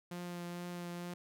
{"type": "tone with vibrato", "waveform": "sawtooth", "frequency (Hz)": 175.1, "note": "F3", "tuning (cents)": 5, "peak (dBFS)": -37, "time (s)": [0.11, 1.14], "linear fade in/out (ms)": 5, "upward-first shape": "triangle", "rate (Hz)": 2.2, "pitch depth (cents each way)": 15, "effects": []}